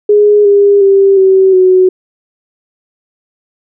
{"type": "tone with pitch steps", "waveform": "sine", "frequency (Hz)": [415.3, 403.7, 392.4, 381.5, 370.8], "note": ["G#4", "G#4", "G4", "G4", "F#4"], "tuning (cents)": [0, -49, 2, -47, 4], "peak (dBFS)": -3, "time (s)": [0.09, 1.89], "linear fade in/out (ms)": 5, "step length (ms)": 360, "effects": []}